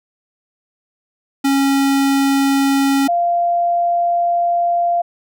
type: tone pair in turn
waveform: square / sine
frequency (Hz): 275 / 693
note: C#4 / F5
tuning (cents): -14 / -14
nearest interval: octave + major third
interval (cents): 1600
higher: second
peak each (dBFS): -13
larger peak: neither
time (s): 1.44-3.08 / 3.08-5.02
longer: second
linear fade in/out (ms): 10
effects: none

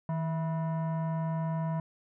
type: tone with frequency modulation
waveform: sine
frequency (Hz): 160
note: D#3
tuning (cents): +49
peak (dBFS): -27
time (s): 0.09-1.8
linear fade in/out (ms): 2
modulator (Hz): 818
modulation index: 0.57
effects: tanh soft clip ceiling -26 dBFS

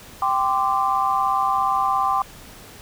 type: chord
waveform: sine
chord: G suspended fourth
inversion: none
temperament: equal with one note detuned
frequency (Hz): 784 / 1037.5 / 1174.7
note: G5 / C6 / D6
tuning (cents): 0 / -15 / 0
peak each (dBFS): -22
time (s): 0.22-2.22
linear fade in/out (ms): 2
effects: pink hiss -43 dBFS RMS until 2.81 s

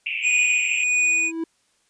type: band-pass noise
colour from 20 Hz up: pink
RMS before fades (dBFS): -27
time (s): 0.06-0.84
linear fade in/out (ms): 5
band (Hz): 2300 to 2800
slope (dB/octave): 96
type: tone with tremolo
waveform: square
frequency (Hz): 2471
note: D#7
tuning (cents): -13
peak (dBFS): -17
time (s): 0.22-1.32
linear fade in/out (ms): 50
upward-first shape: sine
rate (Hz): 1.5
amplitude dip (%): 45
type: tone with exponential growth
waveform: triangle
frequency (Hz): 327.6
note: E4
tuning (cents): -11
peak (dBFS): -20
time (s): 0.84-1.44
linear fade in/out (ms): 5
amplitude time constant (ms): 130
effects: white hiss -65 dBFS RMS until 1.89 s + resampled to 22050 Hz

